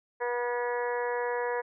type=harmonic tone; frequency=242.3 Hz; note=B3; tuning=33 cents flat; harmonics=2 / 3 / 4 / 5 / 6 / 7 / 8 / 9; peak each=-30 / -40 / -34 / -47 / -45 / -38 / -42 / -49 dBFS; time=0.2-1.62 s; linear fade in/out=20 ms; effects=none